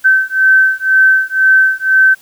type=beating tone pair; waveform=sine; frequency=1540 / 1542 Hz; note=G6 / G6; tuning=-31 / -29 cents; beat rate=2 Hz; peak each=-10 dBFS; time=0.04-2.15 s; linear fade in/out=20 ms; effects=white hiss -45 dBFS RMS until 2.21 s